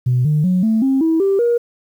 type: tone with pitch steps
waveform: sine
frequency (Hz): 124.9 / 151.13 / 182.86 / 221.3 / 267.7 / 324 / 392 / 474.3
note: B2 / D3 / F#3 / A3 / C4 / E4 / G4 / A#4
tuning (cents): +20 / +50 / -20 / +10 / +40 / -30 / 0 / +30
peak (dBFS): -11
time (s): 0.06-1.58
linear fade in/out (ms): 10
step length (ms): 190
effects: tanh soft clip ceiling -8 dBFS + 8-bit